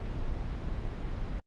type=noise; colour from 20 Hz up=brown; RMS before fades=-34 dBFS; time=0-1.4 s; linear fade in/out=2 ms; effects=low-pass 4000 Hz 12 dB/octave + Opus 24 kbps